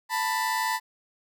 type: tone pair together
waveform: 30% pulse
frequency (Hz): 887.7 / 987.8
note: A5 / B5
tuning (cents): +15 / 0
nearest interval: major second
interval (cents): 185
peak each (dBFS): -25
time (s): 0.09-0.8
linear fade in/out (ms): 50
effects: none